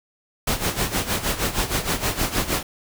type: noise with tremolo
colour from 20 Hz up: pink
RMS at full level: -21 dBFS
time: 0.47-2.63 s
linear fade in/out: 5 ms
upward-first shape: sine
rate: 6.4 Hz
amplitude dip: 75%
effects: none